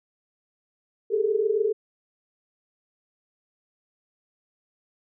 sine tone cluster, 402.2 / 429.5 / 449.1 Hz, G4 / A4 / A4, +44 / -42 / +35 cents, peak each -25 dBFS, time 1.1-1.73 s, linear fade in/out 20 ms, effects none

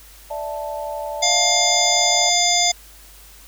sine chord, D suspended second, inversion none, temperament equal, 587.3 / 659.3 / 880 Hz, D5 / E5 / A5, 0 / 0 / 0 cents, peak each -28 / -31 / -29 dBFS, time 0.3-2.3 s, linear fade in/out 10 ms
harmonic tone, 704 Hz, F5, 14 cents sharp, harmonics 1 / 3 / 5 / 7 / 9 / 10, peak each -21 / -24 / -21 / -21 / -23 / -22 dBFS, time 1.22-2.72 s, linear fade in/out 10 ms
effects added 50 Hz sine -46 dBFS peak until 3.47 s + white hiss -46 dBFS RMS until 3.47 s

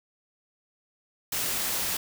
white noise, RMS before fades -29 dBFS, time 1.32-1.97 s, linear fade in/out 5 ms, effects none

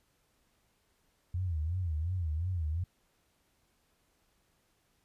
sine tone with vibrato, 84.2 Hz, E2, 37 cents sharp, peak -30 dBFS, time 1.34-2.84 s, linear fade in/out 5 ms, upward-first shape sine, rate 2.8 Hz, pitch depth 180 cents each way, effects pink hiss -73 dBFS RMS until 5.04 s + resampled to 32000 Hz

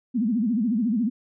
sine tone with vibrato, 226.8 Hz, A#3, 47 cents flat, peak -20 dBFS, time 0.14-1.1 s, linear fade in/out 20 ms, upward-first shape sine, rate 14 Hz, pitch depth 200 cents each way, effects none

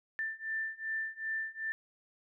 sine beating tone pair, 1776 / 1778.6 Hz, A6 / A6, +16 / +18 cents, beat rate 2.6 Hz, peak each -38 / -37 dBFS, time 0.19-1.72 s, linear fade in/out 0 ms, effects none

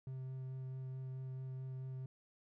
triangle tone with vibrato, 130.81 Hz, C3, in tune, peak -40 dBFS, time 0.07-2.06 s, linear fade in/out 2 ms, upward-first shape sine, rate 4.6 Hz, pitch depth 9 cents each way, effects none

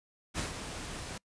pink noise with ADSR envelope, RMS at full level -33 dBFS, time 0.34-1.18 s, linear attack 40 ms, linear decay 130 ms, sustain -8 dB, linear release 6 ms, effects noise-tail reverb RT60 0.1 s tail -26 dB re dry + resampled to 22050 Hz

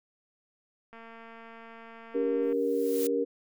click train, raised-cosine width 0.5 ms, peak -34 dBFS, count 365, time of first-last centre 0.93-2.526 s, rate 228 Hz
sine chord, G diminished, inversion second, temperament just, 282.2 / 392 / 470.4 Hz, Db4 / G4 / Bb4, +31 / 0 / +16 cents, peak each -31 / -32 / -27 dBFS, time 2.14-3.25 s, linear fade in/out 20 ms
blue noise with exponential growth, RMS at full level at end -34 dBFS, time 2.42-3.07 s, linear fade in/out 2 ms, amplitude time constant 140 ms
effects none

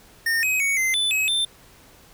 square tone with pitch steps, 1828 / 2531 / 2230 / 2072 / 3499 / 2556 / 3564 Hz, A#6 / D#7 / C#7 / C7 / A7 / D#7 / A7, -34 / +29 / +10 / -17 / -10 / +46 / +22 cents, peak -20 dBFS, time 0.26-1.45 s, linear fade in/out 5 ms, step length 170 ms, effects pink hiss -51 dBFS RMS until 2.13 s

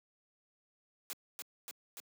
white noise with echo, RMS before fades -41 dBFS, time 1.1-1.13 s, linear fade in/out 0 ms, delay 290 ms, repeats 3, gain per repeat -2 dB, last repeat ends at 2 s, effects high-pass 200 Hz 12 dB/octave

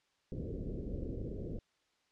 pink low-pass noise, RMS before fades -40 dBFS, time 0.32-1.59 s, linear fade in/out 2 ms, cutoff 510 Hz, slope 48 dB/octave, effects white hiss -75 dBFS RMS until 2.11 s + low-pass 5000 Hz 12 dB/octave

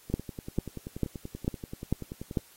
two click trains, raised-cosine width 3 ms, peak -24 / -13 dBFS, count 24 / 6, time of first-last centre 0.1-2.312 / 0.14-2.372 s, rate 10.4 / 2.24 Hz, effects white hiss -57 dBFS RMS until 2.56 s + AAC 48 kbps

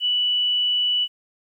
sine tone, 2960 Hz, F#7, in tune, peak -18 dBFS, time 0-1.08 s, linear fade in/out 50 ms, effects 10-bit

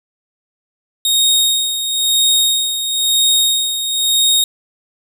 sawtooth tone with tremolo, 3729 Hz, A#7, in tune, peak -7 dBFS, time 1.05-4.44 s, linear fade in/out 2 ms, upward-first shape sine, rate 1 Hz, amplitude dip 60%, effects none

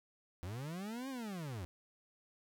40% pulse linear two-way sweep, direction up then down, 81 to 274.6 to 81 Hz, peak -40 dBFS, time 0.43-1.65 s, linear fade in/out 0 ms, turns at 1.09 s, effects none

